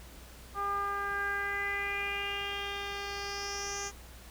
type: tone with low-pass filter sweep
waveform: 10% pulse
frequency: 401.5 Hz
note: G4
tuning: 41 cents sharp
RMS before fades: -35 dBFS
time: 0.54-3.92 s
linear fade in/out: 50 ms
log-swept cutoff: 1100 to 6700 Hz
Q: 5.1
effects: added 60 Hz sine -50 dBFS peak until 4.3 s + pink hiss -53 dBFS RMS until 4.3 s